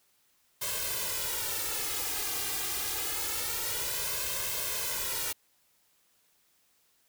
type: noise with flanger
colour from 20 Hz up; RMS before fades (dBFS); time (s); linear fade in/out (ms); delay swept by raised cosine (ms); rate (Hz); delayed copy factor
white; -33; 0.61-5.33; 10; 1.9 to 2.5; 0.26; +0.95
effects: white hiss -69 dBFS RMS until 7.08 s